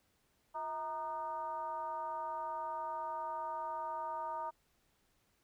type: tone with frequency modulation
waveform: sine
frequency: 932.3 Hz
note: A#5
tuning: in tune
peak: -37 dBFS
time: 0.54-4.51 s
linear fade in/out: 20 ms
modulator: 290 Hz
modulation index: 0.84
effects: pink hiss -75 dBFS RMS until 5.43 s